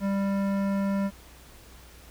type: tone with hard clipping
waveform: sine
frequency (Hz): 197.3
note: G3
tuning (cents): +11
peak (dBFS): -26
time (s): 0-1.11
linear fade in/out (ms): 50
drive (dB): 15
effects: added 60 Hz sine -51 dBFS peak until 2.1 s + pink hiss -52 dBFS RMS until 2.1 s